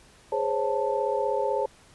sine tone cluster, 414.6 / 516 / 552 / 883 Hz, G#4 / C5 / C#5 / A5, -3 / -24 / -7 / +6 cents, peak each -29 dBFS, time 0.32-1.66 s, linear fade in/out 5 ms, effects pink hiss -55 dBFS RMS until 1.94 s + resampled to 24000 Hz

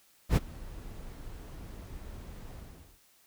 brown noise with ADSR envelope, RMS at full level -20 dBFS, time 0.29-3 s, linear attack 73 ms, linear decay 28 ms, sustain -24 dB, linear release 450 ms, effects white hiss -64 dBFS RMS until 3.26 s

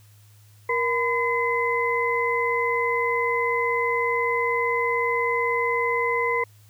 sine tone cluster, 471.3 / 1009 / 2044 Hz, A#4 / B5 / C7, +19 / +37 / -41 cents, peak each -25 dBFS, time 0.69-6.44 s, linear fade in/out 5 ms, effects added 104 Hz sine -50 dBFS peak until 6.69 s + white hiss -59 dBFS RMS until 6.69 s

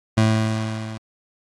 25% pulse tone with level ramp, 110 Hz, A2, in tune, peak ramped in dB -9 to -27 dBFS, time 0.17-0.98 s, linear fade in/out 10 ms, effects low-pass 8000 Hz 12 dB/octave + AAC 32 kbps

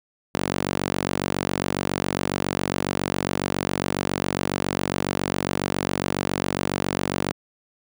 sawtooth tone with high-pass filter, 47.28 Hz, F#1, 38 cents sharp, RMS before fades -26 dBFS, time 0.34-7.32 s, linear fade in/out 10 ms, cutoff 200 Hz, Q 0.8, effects none

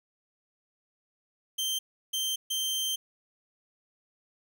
sawtooth tone bursts at uneven times, 3136 Hz, G7, in tune, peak -25 dBFS, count 3, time 1.58-1.79 / 2.13-2.36 / 2.5-2.96 s, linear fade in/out 10 ms, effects 11-bit

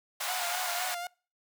pink high-pass noise, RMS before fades -34 dBFS, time 0.2-0.95 s, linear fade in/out 10 ms, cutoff 650 Hz, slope 48 dB/octave
sawtooth tone with vibrato, 717 Hz, F5, 45 cents sharp, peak -31 dBFS, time 0.28-1.07 s, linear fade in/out 2 ms, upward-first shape sine, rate 3.9 Hz, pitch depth 54 cents each way
effects noise-tail reverb RT60 0.4 s tail -26 dB re dry

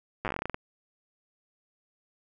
slowing click train, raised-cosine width 0.5 ms, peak -16 dBFS, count 14, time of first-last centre 0.25-0.544 s, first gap 8 ms, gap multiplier 1.16, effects none

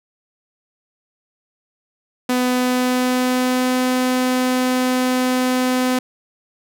sawtooth tone with pitch glide, 250.4 to 253.9 Hz, B3 to B3, +24 to +48 cents, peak -12 dBFS, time 2.29-5.99 s, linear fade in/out 5 ms, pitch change +24 cents, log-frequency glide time 2.46-3.79 s, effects none

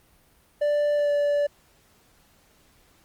triangle tone with pitch glide, 587.3 to 579.9 Hz, D5 to D5, 0 to -22 cents, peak -18 dBFS, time 0.61-1.47 s, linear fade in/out 10 ms, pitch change -22 cents, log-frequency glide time 0.96-1.11 s, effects pink hiss -60 dBFS RMS until 3.04 s + Opus 32 kbps

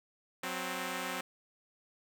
5% pulse tone pair together, 183.89 / 261.6 Hz, F#3 / C4, -10 / 0 cents, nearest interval tritone, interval 610 cents, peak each -28 / -26 dBFS, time 0.43-1.21 s, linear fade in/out 5 ms, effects none

